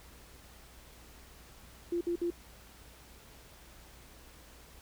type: tone bursts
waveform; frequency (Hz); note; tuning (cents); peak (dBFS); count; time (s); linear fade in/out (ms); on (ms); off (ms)
sine; 345.3; F4; -20; -29; 3; 1.92-2.304; 5; 90; 57
effects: added 60 Hz sine -57 dBFS peak until 4.81 s + pink hiss -56 dBFS RMS until 4.81 s